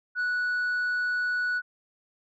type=tone; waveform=sine; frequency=1474 Hz; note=F#6; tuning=7 cents flat; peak=-22 dBFS; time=0.15-1.62 s; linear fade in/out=50 ms; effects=tanh soft clip ceiling -24 dBFS